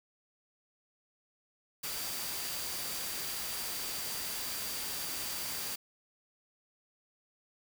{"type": "tone in noise", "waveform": "sine", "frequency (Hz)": 4699, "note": "D8", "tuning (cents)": 0, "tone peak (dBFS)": -45, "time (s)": [1.83, 5.76], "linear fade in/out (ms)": 10, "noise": "white", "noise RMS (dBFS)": -38, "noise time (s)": [1.83, 5.76], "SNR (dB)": -10, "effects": []}